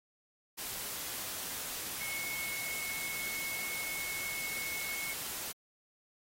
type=tone in noise; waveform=sine; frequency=2191 Hz; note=C#7; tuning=21 cents flat; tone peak=-38 dBFS; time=2-5.14 s; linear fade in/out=20 ms; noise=white; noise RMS=-40 dBFS; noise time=0.57-5.53 s; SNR=-1 dB; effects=AAC 48 kbps